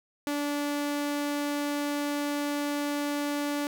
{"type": "tone", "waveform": "sawtooth", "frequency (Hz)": 290, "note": "D4", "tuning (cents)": -22, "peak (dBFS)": -24, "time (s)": [0.27, 3.67], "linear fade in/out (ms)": 0, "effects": []}